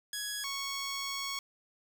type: tone pair in turn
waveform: 10% pulse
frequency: 1670 / 1106.3 Hz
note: G#6 / C#6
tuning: +9 / -4 cents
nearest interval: perfect fifth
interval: 713 cents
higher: first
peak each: -26 dBFS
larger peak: neither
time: 0.13-0.44 / 0.44-1.39 s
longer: second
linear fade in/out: 2 ms
effects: 9-bit